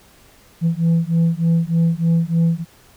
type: beating tone pair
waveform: sine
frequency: 164.81 / 168.11 Hz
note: E3 / E3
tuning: 0 / +34 cents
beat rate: 3.3 Hz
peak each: -15 dBFS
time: 0.61-2.65 s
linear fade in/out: 50 ms
effects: tanh soft clip ceiling -11 dBFS + pink hiss -50 dBFS RMS until 2.96 s